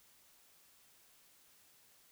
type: silence
effects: white hiss -66 dBFS RMS until 2.11 s